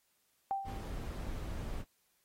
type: tone with exponential decay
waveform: sine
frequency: 784 Hz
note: G5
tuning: in tune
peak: -29 dBFS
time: 0.51-0.97 s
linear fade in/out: 0 ms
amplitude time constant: 99 ms
type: noise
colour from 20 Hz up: brown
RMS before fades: -40 dBFS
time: 0.64-1.85 s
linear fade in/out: 50 ms
effects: white hiss -75 dBFS RMS until 2.24 s + AAC 48 kbps